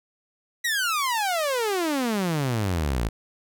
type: exponential sweep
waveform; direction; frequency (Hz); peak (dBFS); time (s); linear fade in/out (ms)
sawtooth; down; 1965 to 52.2; -19; 0.64-3.09; 10
effects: none